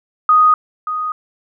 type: tone with echo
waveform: sine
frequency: 1244.5 Hz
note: D#6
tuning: in tune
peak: -7 dBFS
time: 0.29-0.54 s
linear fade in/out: 2 ms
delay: 580 ms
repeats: 1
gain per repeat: -11 dB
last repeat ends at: 1.12 s
effects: none